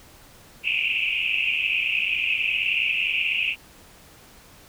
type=band-pass noise; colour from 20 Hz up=pink; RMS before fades=-24 dBFS; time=0.63-3.56 s; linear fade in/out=50 ms; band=2400 to 2800 Hz; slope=96 dB/octave; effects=pink hiss -50 dBFS RMS until 4.68 s